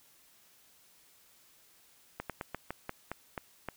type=slowing click train; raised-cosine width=0.5 ms; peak=-21 dBFS; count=9; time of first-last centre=2.2-3.687 s; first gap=97 ms; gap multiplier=1.18; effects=white hiss -63 dBFS RMS until 3.76 s

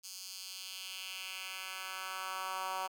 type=tone with high-pass filter sweep; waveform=10% pulse; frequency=188.4 Hz; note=F#3; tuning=32 cents sharp; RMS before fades=-42 dBFS; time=0.03-2.88 s; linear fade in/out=20 ms; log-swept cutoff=5500 to 870 Hz; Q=1.8; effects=none

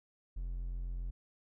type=tone; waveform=triangle; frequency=43.65 Hz; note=F1; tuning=in tune; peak=-34 dBFS; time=0.36-1.11 s; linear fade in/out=10 ms; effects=none

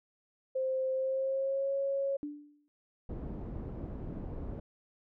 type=tone with pitch glide; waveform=sine; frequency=523.3 to 550.3 Hz; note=C5 to C#5; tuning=0 to -13 cents; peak=-29 dBFS; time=0.55-2.17 s; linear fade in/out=10 ms; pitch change=+87 cents; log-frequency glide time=0.93-1.73 s
type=tone with exponential decay; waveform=sine; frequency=293.7 Hz; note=D4; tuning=in tune; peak=-33 dBFS; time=2.23-2.68 s; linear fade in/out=0 ms; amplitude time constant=97 ms
type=low-pass noise; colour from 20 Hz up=pink; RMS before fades=-40 dBFS; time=3.09-4.6 s; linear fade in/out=5 ms; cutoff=430 Hz; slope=12 dB/octave
effects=none

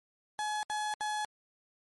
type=tone bursts; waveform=35% pulse; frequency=847 Hz; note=G#5; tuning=34 cents sharp; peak=-30 dBFS; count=3; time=0.39-1.248 s; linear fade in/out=0 ms; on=240 ms; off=69 ms; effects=MP3 48 kbps

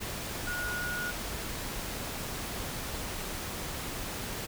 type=tone in noise; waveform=sine; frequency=1446 Hz; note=F#6; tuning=40 cents flat; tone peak=-33 dBFS; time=0.46-1.12 s; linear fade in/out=20 ms; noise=pink; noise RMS=-37 dBFS; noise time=0-4.47 s; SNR=+1 dB; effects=none

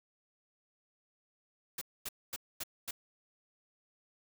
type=noise bursts; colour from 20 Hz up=white; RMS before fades=-39 dBFS; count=5; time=1.78-2.91 s; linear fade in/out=5 ms; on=34 ms; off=240 ms; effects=none

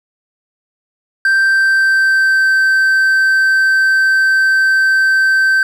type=tone with pitch glide; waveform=triangle; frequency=1568 to 1551.8 Hz; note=G6 to G6; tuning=0 to -18 cents; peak=-7 dBFS; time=1.25-5.63 s; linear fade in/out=2 ms; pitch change=-18 cents; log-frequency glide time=1.43-2.5 s; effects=none

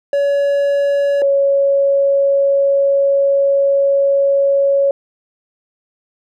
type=tone pair in turn; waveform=triangle / sine; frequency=565 / 555.6 Hz; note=C#5 / C#5; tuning=+33 / +4 cents; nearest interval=unison; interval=29 cents; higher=first; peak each=-10 dBFS; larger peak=neither; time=0.13-1.22 / 1.22-4.91 s; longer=second; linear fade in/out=2 ms; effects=none

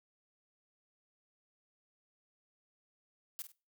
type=noise with echo; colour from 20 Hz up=blue; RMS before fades=-41 dBFS; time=3.39-3.42 s; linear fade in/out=0 ms; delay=49 ms; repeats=2; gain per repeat=-10 dB; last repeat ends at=3.518 s; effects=noise-tail reverb RT60 0.3 s tail -20 dB re dry

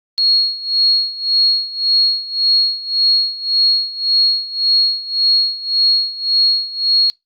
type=tone with tremolo; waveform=sine; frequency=4305 Hz; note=C8; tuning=49 cents sharp; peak=-9 dBFS; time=0.18-7.1 s; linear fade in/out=0 ms; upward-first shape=sine; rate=1.8 Hz; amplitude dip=85%; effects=noise-tail reverb RT60 0.2 s tail -25 dB re dry + Opus 48 kbps

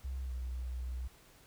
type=tone with pitch glide; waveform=sine; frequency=65.41 to 62.49 Hz; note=C2 to B1; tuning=0 to +21 cents; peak=-36 dBFS; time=0.04-1.08 s; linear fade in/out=10 ms; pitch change=-79 cents; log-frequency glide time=0.24-0.32 s; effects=pink hiss -61 dBFS RMS until 1.46 s

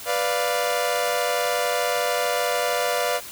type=chord; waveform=sawtooth; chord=B diminished; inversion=none; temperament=equal; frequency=493.9 / 587.3 / 698.5 Hz; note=B4 / D5 / F5; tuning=0 / 0 / 0 cents; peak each=-22 dBFS; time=0.05-3.21 s; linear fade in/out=50 ms; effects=white hiss -38 dBFS RMS until 3.31 s

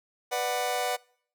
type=chord; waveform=sawtooth; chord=B minor; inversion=none; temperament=just; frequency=493.9 / 592.7 / 740.8 Hz; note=B4 / D5 / F#5; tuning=0 / +16 / +2 cents; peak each=-28 / -30 / -25 dBFS; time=0.31-0.97 s; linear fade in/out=20 ms; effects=noise-tail reverb RT60 0.6 s tail -25 dB re dry

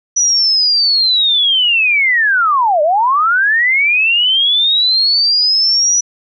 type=linear two-way sweep; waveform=sine; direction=down then up; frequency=5920 to 579 to 5920 Hz; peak=-9 dBFS; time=0.16-6.01 s; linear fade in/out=10 ms; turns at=2.82 s; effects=none

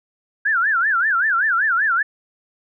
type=tone with vibrato; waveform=sine; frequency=1549 Hz; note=G6; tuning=21 cents flat; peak=-15 dBFS; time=0.45-2.03 s; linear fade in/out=10 ms; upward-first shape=sine; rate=5.2 Hz; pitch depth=250 cents each way; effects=none

